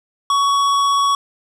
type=tone with hard clipping; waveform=sine; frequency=1121 Hz; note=C#6; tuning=19 cents sharp; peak=-15 dBFS; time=0.3-1.15 s; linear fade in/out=2 ms; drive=13 dB; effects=none